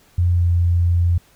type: tone with pitch glide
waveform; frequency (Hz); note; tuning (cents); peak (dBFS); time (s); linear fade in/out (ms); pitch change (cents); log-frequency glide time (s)
sine; 87.9 to 86.64; F2 to F2; +12 to -13; -13; 0.18-1.18; 5; -25; 0.32-0.45
effects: pink hiss -54 dBFS RMS until 1.35 s